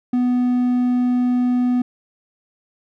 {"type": "tone", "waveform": "triangle", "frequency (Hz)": 247.6, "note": "B3", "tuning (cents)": 5, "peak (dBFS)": -13, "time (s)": [0.13, 1.82], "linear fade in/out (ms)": 5, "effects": []}